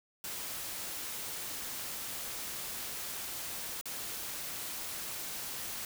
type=noise with dropouts; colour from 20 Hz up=white; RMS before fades=-40 dBFS; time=0.24-5.85 s; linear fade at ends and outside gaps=1 ms; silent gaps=3.812-3.856 s; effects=none